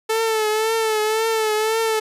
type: tone with vibrato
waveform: sawtooth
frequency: 438.9 Hz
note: A4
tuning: 4 cents flat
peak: -14 dBFS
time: 0.09-2 s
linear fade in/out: 10 ms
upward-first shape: triangle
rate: 1.9 Hz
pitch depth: 57 cents each way
effects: resampled to 32000 Hz